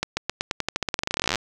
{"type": "accelerating click train", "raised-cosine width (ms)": 0.2, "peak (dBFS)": -6, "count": 29, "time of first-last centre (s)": [0.03, 1.357], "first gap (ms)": 140, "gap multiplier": 0.9, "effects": []}